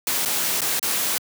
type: noise with dropouts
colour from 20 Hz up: white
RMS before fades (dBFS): -23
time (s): 0.07-1.18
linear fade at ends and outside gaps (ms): 1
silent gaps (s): 0.251-0.258 / 0.607-0.617 / 0.794-0.828
effects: high-pass 150 Hz 12 dB/octave